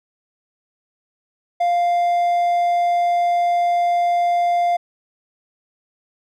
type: tone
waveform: triangle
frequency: 698.5 Hz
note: F5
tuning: in tune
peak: -13 dBFS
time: 1.6-4.77 s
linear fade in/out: 10 ms
effects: none